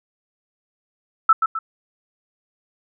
sine tone with echo, 1318.5 Hz, E6, in tune, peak -8 dBFS, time 1.29-1.33 s, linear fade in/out 5 ms, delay 130 ms, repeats 2, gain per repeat -7 dB, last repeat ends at 1.59 s, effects none

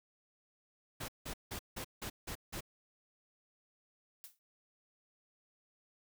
pink noise bursts, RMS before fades -42 dBFS, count 7, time 1-2.608 s, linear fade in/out 10 ms, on 84 ms, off 170 ms
blue noise with exponential decay, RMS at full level -47 dBFS, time 4.24-4.39 s, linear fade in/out 0 ms, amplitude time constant 32 ms
effects none

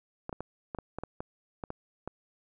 clicks, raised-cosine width 1 ms, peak -22 dBFS, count 11, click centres 0.294 / 0.328 / 0.406 / 0.748 / 0.787 / 0.986 / 1.036 / 1.205 / 1.638 / 1.704 / 2.076 s, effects none

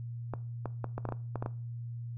clicks, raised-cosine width 1 ms, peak -21 dBFS, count 10, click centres 0.337 / 0.657 / 0.843 / 0.98 / 1.053 / 1.089 / 1.123 / 1.357 / 1.425 / 1.461 s, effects noise-tail reverb RT60 0.4 s tail -19 dB re dry + added 118 Hz sine -37 dBFS peak until 2.17 s

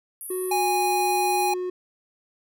pink band-pass noise, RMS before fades -37 dBFS, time 0.21-1.49 s, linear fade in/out 0 ms, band 9800 to 12000 Hz, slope 96 dB/octave
triangle tone with pitch glide, 370 to 363.6 Hz, F#4 to F#4, 0 to -30 cents, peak -24 dBFS, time 0.3-1.7 s, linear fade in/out 5 ms, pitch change -30 cents, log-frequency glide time 0.53-0.62 s
square tone, 824 Hz, G#5, 14 cents flat, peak -22 dBFS, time 0.51-1.54 s, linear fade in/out 5 ms
effects none

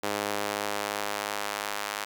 sawtooth tone with high-pass filter sweep, 102.9 Hz, G#2, 16 cents flat, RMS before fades -32 dBFS, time 0.03-2.05 s, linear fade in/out 10 ms, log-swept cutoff 430 to 1000 Hz, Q 0.83, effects none

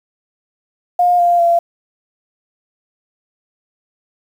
sine tone with pitch steps, 710 / 697 / 684.2 Hz, F5 / F5 / F5, +28 / -4 / -36 cents, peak -9 dBFS, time 0.99-1.59 s, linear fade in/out 5 ms, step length 200 ms, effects 7-bit

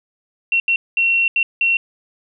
sine tone bursts at uneven times, 2726 Hz, F7, 43 cents flat, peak -13 dBFS, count 5, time 0.52-0.6 / 0.68-0.76 / 0.97-1.28 / 1.36-1.43 / 1.61-1.77 s, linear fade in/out 2 ms, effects none

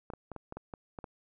clicks, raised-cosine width 1 ms, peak -27 dBFS, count 9, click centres 0.102 / 0.136 / 0.317 / 0.363 / 0.524 / 0.57 / 0.738 / 0.988 / 1.042 s, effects none

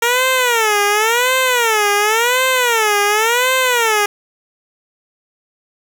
10% pulse tone with vibrato, 460.3 Hz, A#4, 22 cents flat, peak -4 dBFS, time 0.02-4.06 s, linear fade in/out 5 ms, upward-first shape sine, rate 0.92 Hz, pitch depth 210 cents each way, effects none

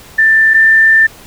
sine tone pair in turn, 1776 / 1783.2 Hz, A6 / A6, +16 / +23 cents, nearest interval unison, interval 7 cents, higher second, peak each -5 / -4 dBFS, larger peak second, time 0.18-0.54 / 0.54-1.07 s, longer second, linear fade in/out 10 ms, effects pink hiss -37 dBFS RMS until 1.26 s

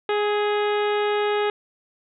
harmonic tone with a mistuned harmonic, 415.3 Hz, G#4, in tune, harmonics 1 / 2 / 3 / 4 / 5 / 6 / 7 / 8 / 9, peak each -21 / -27 / -31 / -33 / -35 / -37 / -38 / -39 / -40 dBFS, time 0.09-1.5 s, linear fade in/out 2 ms, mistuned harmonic 3, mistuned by +26 cents, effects none

